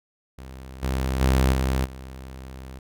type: tone with level steps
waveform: sawtooth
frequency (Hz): 65.41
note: C2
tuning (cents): 0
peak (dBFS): -34 / -19 / -13 / -17 / -33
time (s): 0.38-2.79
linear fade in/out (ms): 5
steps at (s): 0.82 / 1.2 / 1.52 / 1.84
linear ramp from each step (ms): 20
effects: none